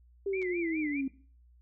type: linear sweep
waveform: sine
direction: down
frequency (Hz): 397.9 to 263.9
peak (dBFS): -29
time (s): 0.26-1.08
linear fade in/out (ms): 5
type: tone with vibrato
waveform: sine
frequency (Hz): 2184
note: C#7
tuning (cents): -26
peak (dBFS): -37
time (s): 0.33-1.01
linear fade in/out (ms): 5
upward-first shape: sine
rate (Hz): 4.9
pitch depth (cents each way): 160
type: clicks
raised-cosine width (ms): 0.2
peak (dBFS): -35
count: 2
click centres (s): 0.418 / 0.427
effects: noise-tail reverb RT60 0.4 s tail -17 dB re dry + added 60 Hz sine -57 dBFS peak until 1.61 s